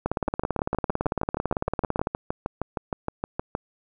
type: two click trains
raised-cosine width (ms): 1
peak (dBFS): -10 / -12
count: 37 / 22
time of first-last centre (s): 0.06-2.071 / 0.28-3.551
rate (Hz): 17.9 / 6.42
effects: none